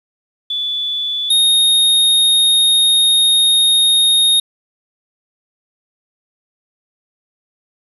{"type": "tone pair in turn", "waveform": ["sine", "square"], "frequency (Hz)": [3461, 3714], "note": ["A7", "A#7"], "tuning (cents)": [-29, -7], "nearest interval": "minor second", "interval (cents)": 122, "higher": "second", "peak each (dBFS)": [-17, -10], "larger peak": "second", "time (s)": [[0.5, 1.3], [1.3, 4.4]], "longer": "second", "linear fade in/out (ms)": 5, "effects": ["resampled to 32000 Hz", "8-bit"]}